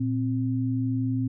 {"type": "tone pair together", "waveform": "sine", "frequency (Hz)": [116.53, 261.6], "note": ["A#2", "C4"], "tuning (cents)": [0, 0], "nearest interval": "octave + major second", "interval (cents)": 1400, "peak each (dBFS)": -26, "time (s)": [0, 1.28], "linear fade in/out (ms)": 10, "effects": []}